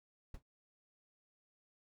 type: noise with exponential decay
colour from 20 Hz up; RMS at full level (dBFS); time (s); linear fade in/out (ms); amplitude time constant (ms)
brown; -42; 0.34-0.43; 5; 18
effects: none